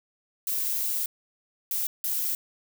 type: noise bursts at uneven times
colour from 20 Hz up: violet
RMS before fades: -28 dBFS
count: 3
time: 0.47-1.06 / 1.71-1.87 / 2.04-2.35 s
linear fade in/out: 2 ms
effects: none